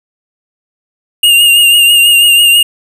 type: tone with vibrato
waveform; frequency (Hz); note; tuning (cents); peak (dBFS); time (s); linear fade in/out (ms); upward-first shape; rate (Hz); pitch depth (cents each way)
square; 2821; F7; +17; -4; 1.23-2.63; 5; triangle; 6.1; 41
effects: none